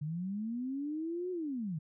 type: linear two-way sweep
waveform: sine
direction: up then down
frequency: 144.2 to 370 to 144.2 Hz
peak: -34 dBFS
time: 0.01-1.79 s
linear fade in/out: 10 ms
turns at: 1.31 s
effects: none